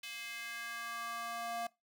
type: tone with high-pass filter sweep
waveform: square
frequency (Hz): 233.1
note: A#3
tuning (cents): 0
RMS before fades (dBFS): -42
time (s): 0.03-1.67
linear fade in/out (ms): 5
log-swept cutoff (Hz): 2700 to 690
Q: 2.3
effects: noise-tail reverb RT60 0.2 s tail -20 dB re dry